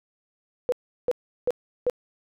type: tone bursts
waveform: sine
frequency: 493.9 Hz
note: B4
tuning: in tune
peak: -19 dBFS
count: 4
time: 0.69-1.898 s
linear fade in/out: 0 ms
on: 32 ms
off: 360 ms
effects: none